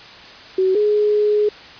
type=tone pair in turn; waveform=sine; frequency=376.7 / 419.2 Hz; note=F#4 / G#4; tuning=+31 / +16 cents; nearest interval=major second; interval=185 cents; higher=second; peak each=-13 / -13 dBFS; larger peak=neither; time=0.58-0.75 / 0.75-1.49 s; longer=second; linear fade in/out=5 ms; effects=white hiss -39 dBFS RMS until 1.79 s + resampled to 11025 Hz